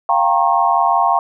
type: chord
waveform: sine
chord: G half-diminished seventh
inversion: third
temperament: equal with one note detuned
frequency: 698.5 / 784 / 932.3 / 1083.4 Hz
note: F5 / G5 / Bb5 / Db6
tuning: 0 / 0 / 0 / -40 cents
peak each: -17 dBFS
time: 0.09-1.19 s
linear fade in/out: 2 ms
effects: none